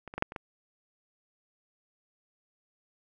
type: clicks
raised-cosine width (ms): 0.5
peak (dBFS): -27 / -27 / -19 / -9 / -26 / -21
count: 6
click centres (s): 0.077 / 0.139 / 0.18 / 0.224 / 0.321 / 0.362
effects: none